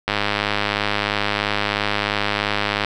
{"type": "click train", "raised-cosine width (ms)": 0.3, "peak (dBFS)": -3, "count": 286, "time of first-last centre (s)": [0.08, 2.847], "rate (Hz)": 103, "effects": []}